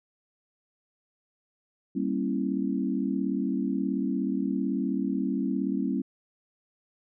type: chord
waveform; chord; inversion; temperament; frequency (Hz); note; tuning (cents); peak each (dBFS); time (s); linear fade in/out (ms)
sine; G diminished seventh; none; equal with one note detuned; 196 / 233.1 / 271.8 / 329.6; G3 / Bb3 / Db4 / Fb4; 0 / 0 / -34 / 0; -30 / -32 / -29 / -34; 1.95-6.02; 10
effects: none